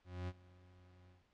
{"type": "tone with ADSR envelope", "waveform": "40% pulse", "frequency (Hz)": 90.3, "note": "F#2", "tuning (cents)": -42, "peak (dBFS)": -38, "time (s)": [0.04, 1.25], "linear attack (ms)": 240, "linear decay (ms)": 45, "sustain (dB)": -22, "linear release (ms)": 150, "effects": ["pink hiss -75 dBFS RMS until 1.33 s", "low-pass 4000 Hz 12 dB/octave"]}